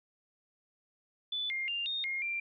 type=tone with pitch steps; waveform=sine; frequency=3484 / 2118 / 2796 / 3687 / 2137 / 2368 Hz; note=A7 / C7 / F7 / A#7 / C7 / D7; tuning=-18 / +21 / +1 / -20 / +36 / +14 cents; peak=-32 dBFS; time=1.32-2.4 s; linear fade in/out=5 ms; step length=180 ms; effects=none